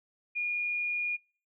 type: tone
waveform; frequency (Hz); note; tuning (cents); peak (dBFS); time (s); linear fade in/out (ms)
sine; 2433; D#7; -39; -29; 0.35-1.17; 20
effects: noise-tail reverb RT60 0.4 s tail -26 dB re dry